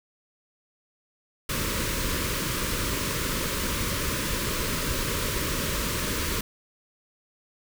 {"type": "band-stop noise", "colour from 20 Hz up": "pink", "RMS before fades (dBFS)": -28, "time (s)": [1.49, 6.41], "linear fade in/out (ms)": 5, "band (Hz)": [610, 940], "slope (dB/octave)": 96, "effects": []}